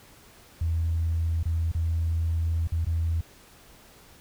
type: tone with dropouts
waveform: sine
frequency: 82.41 Hz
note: E2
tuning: in tune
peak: -22 dBFS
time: 0.61-3.21 s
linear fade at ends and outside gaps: 5 ms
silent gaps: 1.431-1.455 / 1.717-1.748 / 2.674-2.72 / 2.848-2.867 s
effects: tanh soft clip ceiling -18 dBFS + pink hiss -53 dBFS RMS until 4.2 s